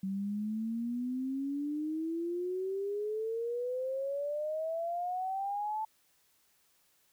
sine exponential sweep, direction up, 190 to 880 Hz, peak -32 dBFS, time 0.03-5.85 s, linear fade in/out 5 ms, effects white hiss -70 dBFS RMS until 7.12 s

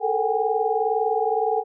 sine tone cluster, 432.5 / 452.1 / 755 / 817 Hz, A4 / A4 / F#5 / G#5, -30 / +47 / +35 / -29 cents, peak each -25 dBFS, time 0-1.64 s, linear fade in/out 50 ms, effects none

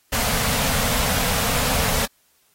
pink band-stop noise, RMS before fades -22 dBFS, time 0.12-2.06 s, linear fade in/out 10 ms, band 270 to 430 Hz, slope 96 dB/octave, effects white hiss -62 dBFS RMS until 2.54 s + AAC 48 kbps

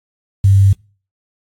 sine tone with quantisation, 98 Hz, G2, in tune, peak -6 dBFS, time 0.44-0.73 s, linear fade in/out 5 ms, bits 6, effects noise-tail reverb RT60 0.4 s tail -26 dB re dry + AAC 48 kbps

